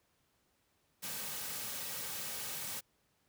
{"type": "noise with comb filter", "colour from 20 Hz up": "white", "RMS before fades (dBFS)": -41, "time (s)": [1.02, 2.81], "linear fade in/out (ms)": 20, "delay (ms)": 2.9, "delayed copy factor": -0.5, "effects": ["pink hiss -75 dBFS RMS until 3.28 s", "high-pass 60 Hz 12 dB/octave"]}